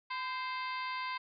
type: harmonic tone with a mistuned harmonic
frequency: 523.3 Hz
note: C5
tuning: in tune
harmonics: 2 / 3 / 4 / 5 / 6 / 7 / 8 / 9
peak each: -37 / -46 / -42 / -47 / -52 / -51 / -52 / -50 dBFS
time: 0.1-1.18 s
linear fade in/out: 10 ms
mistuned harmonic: 2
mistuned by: -49 cents
effects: none